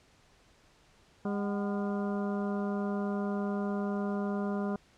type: harmonic tone with a mistuned harmonic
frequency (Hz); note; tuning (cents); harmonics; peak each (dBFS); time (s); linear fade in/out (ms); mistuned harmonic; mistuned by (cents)
202.6; G#3; -43; 1 / 2 / 3 / 4 / 5 / 6 / 7; -31 / -37 / -41 / -43 / -45 / -47 / -48; 1.25-4.76; 2; 4; -130
effects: pink hiss -63 dBFS RMS until 4.97 s + low-pass 7000 Hz 12 dB/octave